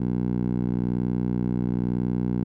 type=tone with band-pass filter; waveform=10% pulse; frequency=61 Hz; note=B1; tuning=21 cents flat; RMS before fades=-25 dBFS; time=0-2.44 s; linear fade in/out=5 ms; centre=190 Hz; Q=1.3; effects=none